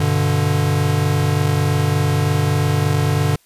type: chord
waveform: square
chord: G major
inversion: none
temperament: equal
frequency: 98 / 123.47 / 146.83 Hz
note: G2 / B2 / D3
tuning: 0 / 0 / 0 cents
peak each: -20 / -24 / -18 dBFS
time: 0-3.36 s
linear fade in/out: 5 ms
effects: white hiss -56 dBFS RMS until 3.45 s + resampled to 32000 Hz